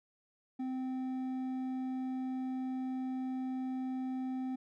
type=tone with hard clipping; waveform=triangle; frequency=258.8 Hz; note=C4; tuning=19 cents flat; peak=-36 dBFS; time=0.59-4.56 s; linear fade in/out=10 ms; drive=9 dB; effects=none